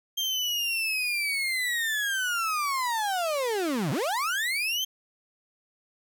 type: linear two-way sweep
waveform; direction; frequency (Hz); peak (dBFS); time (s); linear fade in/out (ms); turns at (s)
35% pulse; down then up; 3191 to 124.3 to 3191; -24; 0.17-4.85; 10; 3.91
effects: none